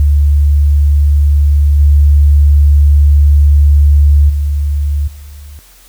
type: tone with level steps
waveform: sine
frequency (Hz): 72.5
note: D2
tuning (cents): -22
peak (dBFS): -5 / -3 / -10 / -28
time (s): 0-5.59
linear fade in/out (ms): 0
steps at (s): 1.79 / 4.29 / 5.07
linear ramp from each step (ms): 10
effects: added 43 Hz sine -43 dBFS peak until 5.88 s + white hiss -43 dBFS RMS until 5.88 s